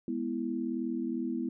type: chord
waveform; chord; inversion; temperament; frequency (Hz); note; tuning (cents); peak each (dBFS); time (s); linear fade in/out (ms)
sine; E major; first; equal; 207.7 / 246.9 / 329.6; G#3 / B3 / E4; 0 / 0 / 0; -38 / -33 / -35; 0.08-1.49; 2
effects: none